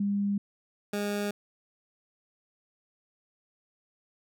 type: tone pair in turn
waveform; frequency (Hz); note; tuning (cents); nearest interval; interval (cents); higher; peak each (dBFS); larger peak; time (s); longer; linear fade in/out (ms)
sine / 20% pulse; 201.5 / 205; G3 / G#3; +48 / -22; unison; 30; second; -25 / -24; second; 0-0.38 / 0.93-1.31; neither; 5
effects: none